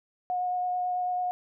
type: tone with vibrato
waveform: sine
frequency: 724 Hz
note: F#5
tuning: 38 cents flat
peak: -26 dBFS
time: 0.3-1.31 s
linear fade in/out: 0 ms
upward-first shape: sine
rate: 9.1 Hz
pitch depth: 9 cents each way
effects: none